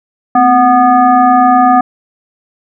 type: tone with frequency modulation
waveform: sine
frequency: 740 Hz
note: F#5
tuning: in tune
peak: -4 dBFS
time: 0.35-1.81 s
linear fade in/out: 5 ms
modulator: 484 Hz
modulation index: 0.98
effects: none